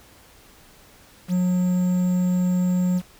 triangle tone with quantisation, 180.7 Hz, F#3, 41 cents flat, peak -16 dBFS, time 1.28-3.02 s, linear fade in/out 50 ms, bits 7, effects pink hiss -51 dBFS RMS until 3.19 s

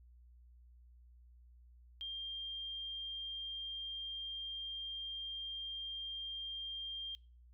sine tone, 3195 Hz, G7, 32 cents sharp, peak -40 dBFS, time 2.01-7.15 s, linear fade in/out 0 ms, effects noise-tail reverb RT60 0.4 s tail -22 dB re dry + added 60 Hz sine -58 dBFS peak until 7.53 s

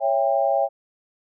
sine chord, C# diminished, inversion none, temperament just, 554.4 / 665.2 / 798.3 Hz, C#5 / E5 / G5, 0 / +16 / +31 cents, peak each -22 dBFS, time 0-0.69 s, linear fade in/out 50 ms, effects none

